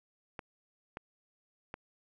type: clicks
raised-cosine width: 0.5 ms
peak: -25 dBFS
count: 3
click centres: 0.392 / 0.971 / 1.741 s
effects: none